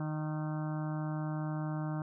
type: harmonic tone with a mistuned harmonic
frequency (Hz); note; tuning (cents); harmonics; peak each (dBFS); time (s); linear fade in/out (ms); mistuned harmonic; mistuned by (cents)
154.1; D#3; -16; 1 / 2 / 4 / 5 / 6 / 7 / 8 / 9 / 10; -34 / -40 / -46 / -48 / -50 / -51 / -52 / -53 / -54; 0-2.02; 2; 9; -35
effects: none